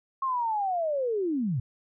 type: linear sweep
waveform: sine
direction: down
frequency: 1087 to 110.4 Hz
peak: -25 dBFS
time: 0.22-1.6 s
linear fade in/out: 5 ms
effects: none